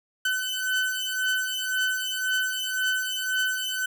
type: beating tone pair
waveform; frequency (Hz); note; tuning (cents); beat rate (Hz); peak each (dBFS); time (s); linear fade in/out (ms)
30% pulse; 1514 / 1515.9; F#6 / F#6; +39 / +42; 1.9; -25; 0.25-3.86; 5
effects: none